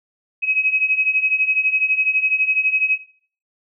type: beating tone pair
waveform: sine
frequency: 2538 / 2550 Hz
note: D#7 / D#7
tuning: +34 / +42 cents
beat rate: 12 Hz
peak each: -21 / -18 dBFS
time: 0.42-2.98 s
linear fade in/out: 20 ms
effects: noise-tail reverb RT60 0.5 s tail -17 dB re dry